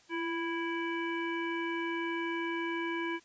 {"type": "harmonic tone with a mistuned harmonic", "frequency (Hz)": 329.6, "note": "E4", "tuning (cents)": 0, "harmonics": [1, 3, 5, 7, 9], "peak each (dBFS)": [-34, -39, -40, -40, -47], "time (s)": [0.09, 3.2], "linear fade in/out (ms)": 50, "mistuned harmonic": 1, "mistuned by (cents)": 37, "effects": ["white hiss -62 dBFS RMS until 3.24 s", "resampled to 16000 Hz"]}